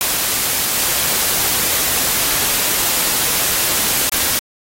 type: noise with dropouts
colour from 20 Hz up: white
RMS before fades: -17 dBFS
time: 0.01-4.39 s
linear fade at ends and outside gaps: 0 ms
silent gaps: 4.094-4.121 s
effects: AAC 48 kbps